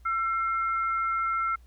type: tone pair together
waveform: sine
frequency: 1343 / 2128 Hz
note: E6 / C7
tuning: +32 / +29 cents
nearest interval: minor sixth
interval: 797 cents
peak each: -25 / -35 dBFS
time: 0.05-1.56 s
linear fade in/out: 10 ms
effects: added 60 Hz sine -50 dBFS peak until 1.66 s + pink hiss -67 dBFS RMS until 1.66 s